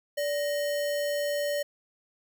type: tone with sample-and-hold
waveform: sine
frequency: 580 Hz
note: D5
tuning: 22 cents flat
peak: -26 dBFS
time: 0.17-1.63 s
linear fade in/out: 10 ms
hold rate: 2450 Hz
effects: none